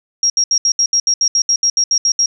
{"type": "tone bursts", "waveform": "sine", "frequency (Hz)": 5610, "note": "F8", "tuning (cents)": 7, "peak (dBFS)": -10, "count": 15, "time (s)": [0.23, 2.259], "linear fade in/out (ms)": 2, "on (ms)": 69, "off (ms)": 71, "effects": []}